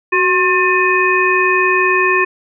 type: harmonic tone with a mistuned harmonic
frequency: 357.8 Hz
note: F4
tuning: 42 cents sharp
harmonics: 1 / 3 / 5 / 7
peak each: -16 / -16 / -16 / -16 dBFS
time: 0.12-2.25 s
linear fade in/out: 10 ms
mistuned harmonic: 1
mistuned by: +67 cents
effects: none